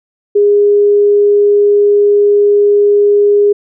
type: tone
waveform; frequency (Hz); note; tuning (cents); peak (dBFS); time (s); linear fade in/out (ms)
sine; 410; G#4; -22; -5; 0.35-3.53; 10
effects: none